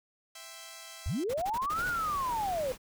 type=chord; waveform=5% pulse; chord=C major; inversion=first; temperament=equal; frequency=659.3 / 784 / 1046.5 Hz; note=E5 / G5 / C6; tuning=0 / 0 / 0 cents; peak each=-36 / -40 / -39 dBFS; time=0.35-1.24 s; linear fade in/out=5 ms
type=linear two-way sweep; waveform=sine; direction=up then down; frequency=52.3 to 1484 to 493.2 Hz; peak=-29 dBFS; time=1.06-2.72 s; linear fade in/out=0 ms; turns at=1.86 s
type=noise bursts; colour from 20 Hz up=pink; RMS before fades=-42 dBFS; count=8; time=1.29-1.907 s; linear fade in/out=10 ms; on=50 ms; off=31 ms
type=noise; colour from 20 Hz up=pink; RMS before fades=-43 dBFS; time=1.72-2.78 s; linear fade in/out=50 ms
effects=none